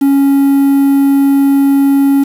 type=tone with quantisation; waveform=triangle; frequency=277.2 Hz; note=C#4; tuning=in tune; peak=-4 dBFS; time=0.01-2.24 s; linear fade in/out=10 ms; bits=5; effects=none